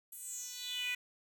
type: tone with high-pass filter sweep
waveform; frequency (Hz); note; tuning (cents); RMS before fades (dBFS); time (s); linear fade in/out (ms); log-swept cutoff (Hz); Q
10% pulse; 494.9; B4; +4; -41; 0.12-0.95; 5; 11000 to 2200; 4.9
effects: none